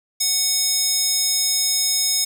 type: tone with high-pass filter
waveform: square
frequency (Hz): 740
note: F#5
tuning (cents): 0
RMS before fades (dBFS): -20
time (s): 0.2-2.25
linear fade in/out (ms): 10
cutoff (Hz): 5600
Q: 2.3
effects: none